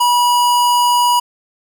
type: tone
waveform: square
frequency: 971 Hz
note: B5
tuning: 30 cents flat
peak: -11 dBFS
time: 0-1.2 s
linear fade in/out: 10 ms
effects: none